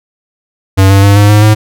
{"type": "tone with pitch steps", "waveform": "square", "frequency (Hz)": [96.2, 98.33, 100.52, 102.75, 105.03, 107.36], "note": ["G2", "G2", "G2", "G#2", "G#2", "A2"], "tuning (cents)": [-32, 6, 44, -18, 20, -42], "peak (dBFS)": -3, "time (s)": [0.77, 1.55], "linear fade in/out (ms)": 20, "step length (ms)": 130, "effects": []}